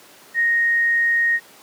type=tone; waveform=sine; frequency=1864.7 Hz; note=A#6; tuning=in tune; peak=-15 dBFS; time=0.34-1.4 s; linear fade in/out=50 ms; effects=pink hiss -46 dBFS RMS until 1.62 s + high-pass 300 Hz 12 dB/octave